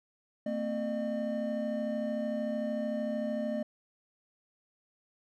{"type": "tone cluster", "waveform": "triangle", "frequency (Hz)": [225.2, 258.5, 605], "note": ["A3", "C4", "D#5"], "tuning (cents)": [40, -21, -49], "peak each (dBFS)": [-32, -37, -32], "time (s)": [0.46, 3.63], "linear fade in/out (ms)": 5, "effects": []}